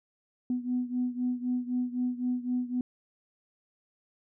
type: beating tone pair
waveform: sine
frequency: 247.3 / 251.2 Hz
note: B3 / B3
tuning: +3 / +30 cents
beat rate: 3.9 Hz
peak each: -29 / -32 dBFS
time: 0.5-2.81 s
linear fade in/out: 2 ms
effects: tanh soft clip ceiling -20 dBFS